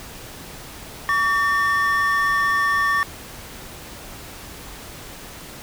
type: tone pair together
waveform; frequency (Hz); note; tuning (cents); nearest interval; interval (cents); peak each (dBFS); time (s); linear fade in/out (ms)
triangle; 1139 / 1808; C#6 / A6; +47 / +47; minor sixth; 800; -18; 1.09-3.03; 0
effects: pink hiss -38 dBFS RMS until 5.62 s